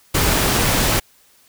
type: noise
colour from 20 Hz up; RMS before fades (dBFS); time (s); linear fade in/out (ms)
pink; -17; 0.14-1; 10
effects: white hiss -54 dBFS RMS until 1.48 s